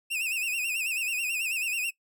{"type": "tone with vibrato", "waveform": "45% pulse", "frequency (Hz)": 2616, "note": "E7", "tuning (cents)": -14, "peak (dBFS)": -27, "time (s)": [0.1, 1.91], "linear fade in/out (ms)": 20, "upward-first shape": "sine", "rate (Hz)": 9.2, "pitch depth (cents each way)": 110, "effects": ["noise-tail reverb RT60 0.1 s tail -21 dB re dry"]}